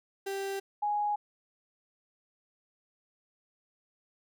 35% pulse / sine tone pair in turn, 392 / 830.6 Hz, G4 / G#5, 0 / 0 cents, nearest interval octave + minor second, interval 1300 cents, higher second, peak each -31 / -27 dBFS, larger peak second, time 0.26-0.6 / 0.82-1.16 s, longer neither, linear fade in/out 10 ms, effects none

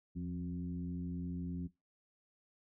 sine tone with frequency modulation, 174.4 Hz, F3, 2 cents flat, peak -37 dBFS, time 0.15-1.68 s, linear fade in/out 20 ms, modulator 91.4 Hz, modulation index 1, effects noise-tail reverb RT60 0.2 s tail -19 dB re dry

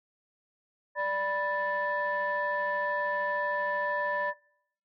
sine tone cluster, 587 / 984 / 1763 Hz, D5 / B5 / A6, -1 / -7 / +3 cents, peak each -31 dBFS, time 0.95-4.34 s, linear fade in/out 50 ms, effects noise-tail reverb RT60 0.7 s tail -22 dB re dry + tanh soft clip ceiling -20 dBFS

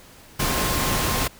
sine tone in noise, 1060 Hz, C6, 22 cents sharp, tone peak -31 dBFS, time 0.39-1.28 s, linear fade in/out 10 ms, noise pink, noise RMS -23 dBFS, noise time 0.39-1.28 s, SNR -11 dB, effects pink hiss -48 dBFS RMS until 1.39 s

